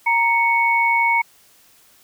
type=tone pair together; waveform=sine; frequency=932.3 / 2217 Hz; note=A#5 / C#7; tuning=0 / 0 cents; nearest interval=octave + minor third; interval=1500 cents; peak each=-17 dBFS; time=0.06-1.22 s; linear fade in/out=10 ms; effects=white hiss -53 dBFS RMS until 2.03 s